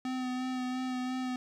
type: tone with vibrato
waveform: square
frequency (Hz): 254.6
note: C4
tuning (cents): -47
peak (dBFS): -33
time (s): 0.05-1.36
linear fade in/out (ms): 2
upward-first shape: sine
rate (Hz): 2.9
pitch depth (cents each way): 19
effects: low-pass 6000 Hz 12 dB/octave + 10-bit